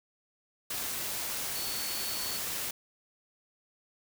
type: tone in noise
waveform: sine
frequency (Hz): 4435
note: C#8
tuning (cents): 0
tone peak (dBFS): -39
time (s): 1.55-2.38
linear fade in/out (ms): 5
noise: white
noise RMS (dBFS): -35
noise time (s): 0.7-2.71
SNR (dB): -7
effects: none